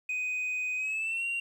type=tone with pitch glide; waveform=sine; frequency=2500 to 2758 Hz; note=D#7 to F7; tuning=+8 to -22 cents; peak=-27 dBFS; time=0.09-1.4 s; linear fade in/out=5 ms; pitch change=+170 cents; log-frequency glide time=0.76-1.26 s; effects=tanh soft clip ceiling -28 dBFS + 10-bit